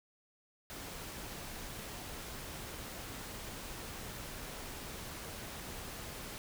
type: noise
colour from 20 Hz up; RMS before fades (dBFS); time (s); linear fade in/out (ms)
pink; -45; 0.7-6.38; 0
effects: none